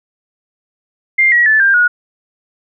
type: tone with pitch steps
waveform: sine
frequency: 2100 / 1914.6 / 1745.6 / 1591.5 / 1451 Hz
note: C7 / A#6 / A6 / G6 / F#6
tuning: +6 / +46 / -14 / +26 / -34 cents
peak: -7 dBFS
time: 1.18-1.88 s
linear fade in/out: 10 ms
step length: 140 ms
effects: none